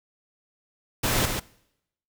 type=noise with echo; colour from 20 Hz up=pink; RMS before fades=-24 dBFS; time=1.03-1.26 s; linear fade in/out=10 ms; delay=140 ms; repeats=1; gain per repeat=-5 dB; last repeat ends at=1.4 s; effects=noise-tail reverb RT60 0.8 s tail -22 dB re dry